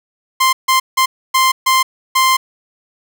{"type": "tone bursts at uneven times", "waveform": "sawtooth", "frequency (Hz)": 1046.5, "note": "C6", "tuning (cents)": 0, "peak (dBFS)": -6, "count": 6, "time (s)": [[0.4, 0.53], [0.68, 0.8], [0.97, 1.06], [1.34, 1.52], [1.66, 1.83], [2.15, 2.37]], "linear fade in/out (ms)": 10, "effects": []}